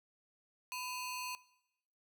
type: ring-modulated tone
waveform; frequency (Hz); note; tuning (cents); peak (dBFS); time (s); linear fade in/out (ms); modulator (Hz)
sawtooth; 1760; A6; 0; -33; 0.72-1.35; 0; 759
effects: noise-tail reverb RT60 0.8 s tail -19 dB re dry